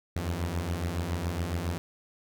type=beating tone pair; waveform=sawtooth; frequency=80.7 / 87.9 Hz; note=E2 / F2; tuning=-36 / +12 cents; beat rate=7.2 Hz; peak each=-30 / -27 dBFS; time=0.16-1.78 s; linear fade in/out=0 ms; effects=none